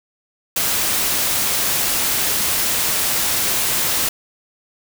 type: noise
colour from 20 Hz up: white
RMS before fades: -19 dBFS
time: 0.56-4.09 s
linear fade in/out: 5 ms
effects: none